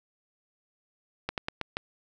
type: slowing click train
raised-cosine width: 0.3 ms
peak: -14 dBFS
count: 5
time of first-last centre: 1.29-1.769 s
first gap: 88 ms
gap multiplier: 1.21
effects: none